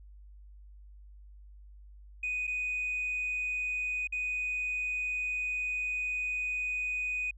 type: tone with dropouts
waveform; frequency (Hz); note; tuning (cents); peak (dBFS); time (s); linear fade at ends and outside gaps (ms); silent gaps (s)
sine; 2489; D#7; 0; -29; 2.23-7.31; 5; 2.47-2.476 / 4.073-4.123
effects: tanh soft clip ceiling -27 dBFS + added 50 Hz sine -49 dBFS peak until 7.37 s